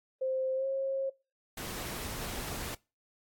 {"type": "tone with pitch glide", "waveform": "sine", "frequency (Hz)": [523.3, 538.9], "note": ["C5", "C#5"], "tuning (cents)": [0, -49], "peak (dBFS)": -29, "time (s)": [0.21, 1.1], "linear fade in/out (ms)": 10, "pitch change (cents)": 51, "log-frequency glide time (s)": [0.55, 0.66]}
{"type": "noise", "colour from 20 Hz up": "pink", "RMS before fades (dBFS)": -39, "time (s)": [1.57, 2.75], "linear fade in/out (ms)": 5}
{"effects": ["noise-tail reverb RT60 0.3 s tail -24 dB re dry", "AAC 64 kbps"]}